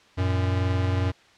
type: tone pair together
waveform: square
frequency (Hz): 92.5 / 114.7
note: F#2 / A#2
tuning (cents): 0 / -28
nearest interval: major third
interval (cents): 372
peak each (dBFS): -23 / -30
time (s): 0.17-1.12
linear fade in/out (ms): 20
effects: white hiss -55 dBFS RMS until 1.37 s + low-pass 4000 Hz 12 dB/octave